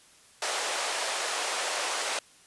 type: band-pass noise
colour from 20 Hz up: pink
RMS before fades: -31 dBFS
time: 0.42-2.19 s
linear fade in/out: 2 ms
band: 510 to 10000 Hz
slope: 24 dB/octave
effects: white hiss -57 dBFS RMS until 2.46 s + resampled to 24000 Hz